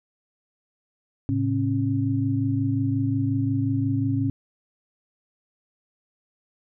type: tone cluster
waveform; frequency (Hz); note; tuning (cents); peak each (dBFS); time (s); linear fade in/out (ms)
sine; 109 / 134.6 / 272.7; A2 / C3 / C#4; -16 / +49 / -28; -24 / -29 / -24; 1.29-4.3; 0
effects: none